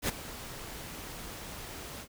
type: noise with ADSR envelope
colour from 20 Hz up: pink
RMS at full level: -28 dBFS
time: 0.02-2.08 s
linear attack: 65 ms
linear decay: 18 ms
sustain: -15 dB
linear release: 72 ms
effects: none